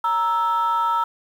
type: tone pair together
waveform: sine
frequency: 932.3 / 1318.5 Hz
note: A#5 / E6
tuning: 0 / 0 cents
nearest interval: tritone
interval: 600 cents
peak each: -19 dBFS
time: 0.04-1.04 s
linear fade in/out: 5 ms
effects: tanh soft clip ceiling -14 dBFS + 8-bit